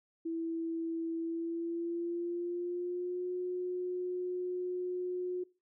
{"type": "tone with pitch glide", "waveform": "sine", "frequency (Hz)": [329.6, 361.5], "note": ["E4", "F#4"], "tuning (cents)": [0, -40], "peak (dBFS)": -33, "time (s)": [0.25, 5.44], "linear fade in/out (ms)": 10, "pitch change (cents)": 160, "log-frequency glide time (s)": [1.17, 3.31], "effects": ["noise-tail reverb RT60 0.3 s tail -21 dB re dry"]}